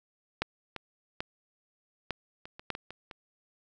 clicks, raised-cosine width 0.3 ms, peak -12 / -21 / -17 / -16 / -28 / -28 / -15 / -22 / -26 / -27 dBFS, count 10, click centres 0.42 / 0.763 / 1.205 / 2.107 / 2.455 / 2.595 / 2.703 / 2.751 / 2.906 / 3.112 s, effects none

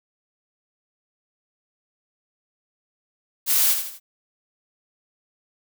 blue noise with echo, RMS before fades -19 dBFS, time 3.46-3.76 s, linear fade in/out 50 ms, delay 80 ms, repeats 3, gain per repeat -7 dB, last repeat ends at 4 s, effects none

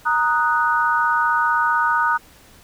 sine chord, D# minor, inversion second, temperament equal, 932.3 / 1244.5 / 1480 Hz, A#5 / D#6 / F#6, 0 / 0 / 0 cents, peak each -20 dBFS, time 0.05-2.18 s, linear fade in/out 20 ms, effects pink hiss -49 dBFS RMS until 2.63 s

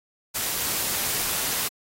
white noise with amplitude modulation, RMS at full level -24 dBFS, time 0.34-1.69 s, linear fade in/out 20 ms, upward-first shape sine, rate 233 Hz, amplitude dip 50%, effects AAC 48 kbps

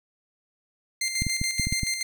15% pulse tone with tremolo, 2094 Hz, C7, 1 cent sharp, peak -18 dBFS, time 1.01-2.03 s, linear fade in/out 5 ms, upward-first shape square, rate 7 Hz, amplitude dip 50%
clicks, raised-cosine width 5 ms, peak -15 dBFS, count 7, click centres 1.22 / 1.267 / 1.415 / 1.597 / 1.67 / 1.725 / 1.833 s
effects none

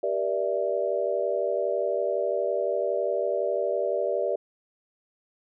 sine chord, E half-diminished seventh, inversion first, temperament equal with one note detuned, 392 / 477.6 / 587.3 / 659.3 Hz, G4 / Bb4 / D5 / E5, 0 / +42 / 0 / 0 cents, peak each -30 / -30 / -27 / -31 dBFS, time 0.03-4.36 s, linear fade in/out 5 ms, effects none

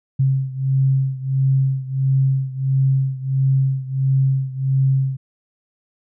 sine beating tone pair, 133.6 / 135.1 Hz, C3 / C#3, +36 / -44 cents, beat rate 1.5 Hz, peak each -17 / -20 dBFS, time 0.19-5.17 s, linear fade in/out 10 ms, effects none

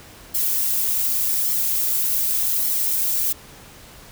violet noise with flanger, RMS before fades -21 dBFS, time 0.34-3.33 s, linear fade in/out 10 ms, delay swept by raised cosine 0.93 to 5.73 ms, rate 0.86 Hz, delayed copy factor +0.75, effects pink hiss -44 dBFS RMS until 4.11 s

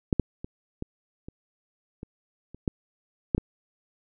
clicks, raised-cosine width 3 ms, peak -8 / -8 / -22 / -19 / -26 / -24 / -29 / -12 / -9 / -13 dBFS, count 10, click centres 0.128 / 0.197 / 0.445 / 0.824 / 1.285 / 2.031 / 2.546 / 2.678 / 3.348 / 3.38 s, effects none

